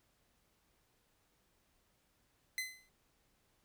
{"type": "tone with exponential decay", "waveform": "sawtooth", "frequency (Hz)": 2038, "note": "C7", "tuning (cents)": -46, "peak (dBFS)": -30, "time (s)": [2.58, 2.89], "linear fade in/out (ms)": 1, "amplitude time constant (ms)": 67, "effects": ["pink hiss -75 dBFS RMS until 3.64 s"]}